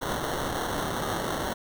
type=noise with sample-and-hold; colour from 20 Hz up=white; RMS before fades=-30 dBFS; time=0.01-1.54 s; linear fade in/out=20 ms; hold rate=2450 Hz; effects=none